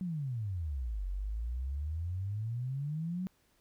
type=exponential two-way sweep; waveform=sine; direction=down then up; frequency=190 to 45 to 190 Hz; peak=-33 dBFS; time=0.01-3.27 s; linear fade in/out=0 ms; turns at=1.07 s; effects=pink hiss -71 dBFS RMS until 3.6 s